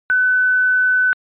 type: tone with quantisation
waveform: sine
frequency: 1505 Hz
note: F#6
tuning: 29 cents sharp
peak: -12 dBFS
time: 0.1-1.13 s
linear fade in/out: 0 ms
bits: 7
effects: resampled to 8000 Hz